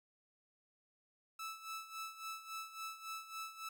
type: tone with tremolo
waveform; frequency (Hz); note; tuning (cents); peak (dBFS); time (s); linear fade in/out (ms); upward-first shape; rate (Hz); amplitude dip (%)
sawtooth; 1312; E6; -9; -38; 1.39-3.69; 5; sine; 3.6; 75
effects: none